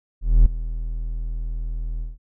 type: tone with ADSR envelope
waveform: triangle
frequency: 40.06 Hz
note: E1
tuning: 49 cents flat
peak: -5 dBFS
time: 0.21-2.18 s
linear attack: 250 ms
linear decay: 3 ms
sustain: -17 dB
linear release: 170 ms
effects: none